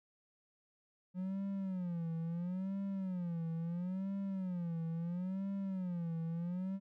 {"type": "tone with vibrato", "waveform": "triangle", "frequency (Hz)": 179.8, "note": "F#3", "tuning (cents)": -49, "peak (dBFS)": -34, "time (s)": [1.14, 6.8], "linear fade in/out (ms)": 50, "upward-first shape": "sine", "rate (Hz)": 0.74, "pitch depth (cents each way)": 160, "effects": []}